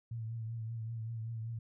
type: tone with vibrato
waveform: sine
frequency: 113.4 Hz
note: A#2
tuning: 47 cents flat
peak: -37 dBFS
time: 0.11-1.59 s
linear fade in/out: 5 ms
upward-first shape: triangle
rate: 5.2 Hz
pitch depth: 54 cents each way
effects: none